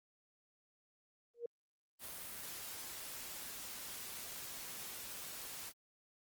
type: tone with exponential growth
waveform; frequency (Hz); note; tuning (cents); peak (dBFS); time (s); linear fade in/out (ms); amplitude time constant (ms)
sine; 472.3; A#4; +23; -35; 1.34-1.46; 5; 26
type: noise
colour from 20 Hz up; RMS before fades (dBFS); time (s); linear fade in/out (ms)
white; -47; 1.99-5.73; 50
effects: Opus 32 kbps